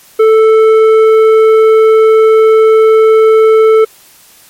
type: tone with tanh clipping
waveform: triangle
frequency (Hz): 440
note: A4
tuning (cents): 0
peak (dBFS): -4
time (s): 0.19-3.85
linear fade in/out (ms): 10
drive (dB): 13
effects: white hiss -41 dBFS RMS until 4.49 s + MP3 64 kbps